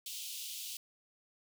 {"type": "high-pass noise", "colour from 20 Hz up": "pink", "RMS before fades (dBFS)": -43, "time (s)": [0.06, 0.77], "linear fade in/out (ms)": 2, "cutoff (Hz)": 2800, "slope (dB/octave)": 48, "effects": []}